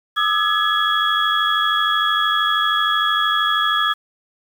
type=tone cluster; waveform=sine; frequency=1212 / 1305 / 1687 / 3335 Hz; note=D#6 / E6 / G#6 / G#7; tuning=-46 / -18 / +27 / +7 cents; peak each=-21 dBFS; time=0.16-3.94 s; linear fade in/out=20 ms; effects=7-bit